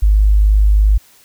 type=tone; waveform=sine; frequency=51.5 Hz; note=G#1; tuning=14 cents flat; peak=-7 dBFS; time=0.02-0.98 s; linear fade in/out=10 ms; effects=white hiss -48 dBFS RMS until 1.24 s